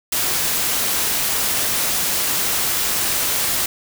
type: noise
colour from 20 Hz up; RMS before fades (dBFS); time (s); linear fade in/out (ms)
white; -20; 0.12-3.66; 5
effects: none